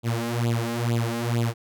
sawtooth tone with flanger, 117.3 Hz, A#2, 11 cents sharp, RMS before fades -25 dBFS, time 0.03-1.54 s, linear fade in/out 50 ms, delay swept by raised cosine 0.26 to 3.76 ms, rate 2.2 Hz, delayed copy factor +0.95, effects none

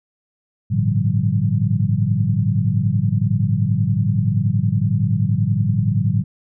sine tone cluster, 102.5 / 113.1 / 144.9 / 167.5 / 189.3 Hz, G#2 / A2 / D3 / E3 / F#3, -22 / +48 / -23 / +28 / +40 cents, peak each -21 / -19 / -22 / -25 / -23 dBFS, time 0.7-6.24 s, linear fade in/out 20 ms, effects none

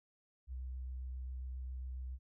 sine tone with vibrato, 63.8 Hz, C2, 43 cents flat, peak -40 dBFS, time 0.47-2.19 s, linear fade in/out 50 ms, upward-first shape sine, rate 7.4 Hz, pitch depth 13 cents each way, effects none

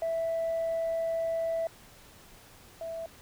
sine tone pair in turn, 659 / 659 Hz, E5 / E5, -1 / -1 cents, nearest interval unison, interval 0 cents, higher neither, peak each -26 / -34 dBFS, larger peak first, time 0.02-1.67 / 2.81-3.06 s, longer first, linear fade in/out 2 ms, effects tanh soft clip ceiling -25 dBFS + pink hiss -54 dBFS RMS until 3.21 s

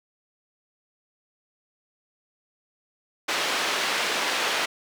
white band-pass noise, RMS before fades -26 dBFS, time 3.28-4.66 s, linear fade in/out 10 ms, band 350 to 3400 Hz, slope 12 dB/octave, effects none

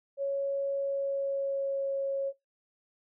sine tone with pitch glide, 554.4 to 548.3 Hz, C#5 to C#5, 0 to -19 cents, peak -28 dBFS, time 0.17-2.33 s, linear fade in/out 50 ms, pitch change -19 cents, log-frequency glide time 0.77-1.93 s, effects noise-tail reverb RT60 0.2 s tail -23 dB re dry

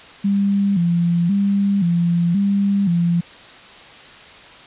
sine tone with vibrato, 185 Hz, F#3, in tune, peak -14 dBFS, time 0.24-3.21 s, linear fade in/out 10 ms, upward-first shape square, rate 0.95 Hz, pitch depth 130 cents each way, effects white hiss -41 dBFS RMS until 4.66 s + resampled to 8000 Hz

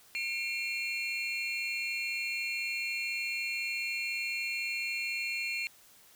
triangle tone cluster, 2170 / 2386 / 2720 / 4250 Hz, C#7 / D7 / F7 / C8, -37 / +27 / -46 / +26 cents, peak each -40 / -33 / -36 / -40 dBFS, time 0.15-5.67 s, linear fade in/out 0 ms, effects white hiss -59 dBFS RMS until 6.15 s

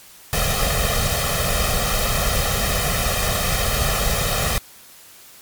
pink noise with comb filter, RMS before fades -20 dBFS, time 0.33-4.58 s, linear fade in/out 0 ms, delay 1.6 ms, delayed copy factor +0.85, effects white hiss -45 dBFS RMS until 5.41 s + MP3 96 kbps

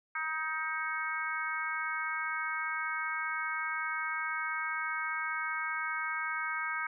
harmonic tone, 315.1 Hz, D#4, 22 cents sharp, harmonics 3 / 4 / 5 / 6 / 7, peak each -42 / -37 / -36 / -45 / -38 dBFS, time 0.15-6.87 s, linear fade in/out 5 ms, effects none

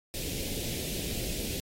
pink band-stop noise, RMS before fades -35 dBFS, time 0.14-1.6 s, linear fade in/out 0 ms, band 560 to 2400 Hz, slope 24 dB/octave, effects AAC 48 kbps

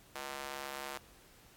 square tone with high-pass filter, 69.3 Hz, C#2, in tune, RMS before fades -43 dBFS, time 0.15-0.98 s, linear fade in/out 5 ms, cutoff 720 Hz, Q 0.82, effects pink hiss -61 dBFS RMS until 1.56 s + AAC 64 kbps

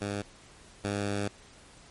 10% pulse tone pair in turn, 101.5 / 101.5 Hz, G#2 / G#2, -39 / -39 cents, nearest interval unison, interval 0 cents, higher neither, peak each -23 / -21 dBFS, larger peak second, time 0.01-0.22 / 0.84-1.28 s, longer second, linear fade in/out 5 ms, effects pink hiss -54 dBFS RMS until 1.9 s + MP3 48 kbps

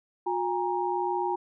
sine tone cluster, 360.7 / 816 / 937 Hz, F#4 / G#5 / A#5, -44 / -31 / +9 cents, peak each -30 dBFS, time 0.26-1.36 s, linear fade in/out 10 ms, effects none

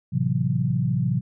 sine chord, F# half-diminished seventh, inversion first, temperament equal, 110 / 130.81 / 164.81 / 185 Hz, A2 / C3 / E3 / F#3, 0 / 0 / 0 / 0 cents, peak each -28 / -23 / -26 / -27 dBFS, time 0.12-1.21 s, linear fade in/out 20 ms, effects none

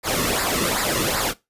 pink noise with flanger, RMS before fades -22 dBFS, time 0.03-1.34 s, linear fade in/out 50 ms, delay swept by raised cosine 0.32 to 1.32 ms, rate 2.6 Hz, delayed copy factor -0.7, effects noise-tail reverb RT60 0.2 s tail -19 dB re dry + resampled to 32000 Hz

